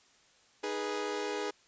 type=chord; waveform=sawtooth; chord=G# minor; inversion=second; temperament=equal with one note detuned; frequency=311.1 / 415.3 / 490.5 Hz; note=D#4 / G#4 / B4; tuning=0 / 0 / -12 cents; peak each=-37 / -31 / -35 dBFS; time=0.63-1.51 s; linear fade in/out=10 ms; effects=white hiss -64 dBFS RMS until 1.67 s + resampled to 16000 Hz